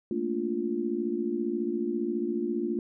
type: chord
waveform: sine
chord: Bb major seventh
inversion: third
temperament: just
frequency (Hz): 218.5 / 233.1 / 291.4 / 349.6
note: A3 / Bb3 / D4 / F4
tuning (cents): -12 / 0 / -13 / +2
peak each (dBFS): -35 / -33 / -34 / -30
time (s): 0.11-2.79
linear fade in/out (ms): 2
effects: none